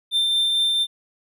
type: tone with tremolo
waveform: triangle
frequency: 3579 Hz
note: A7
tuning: 29 cents sharp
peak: -15 dBFS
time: 0.11-0.87 s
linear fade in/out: 50 ms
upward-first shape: triangle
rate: 4.4 Hz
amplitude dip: 25%
effects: none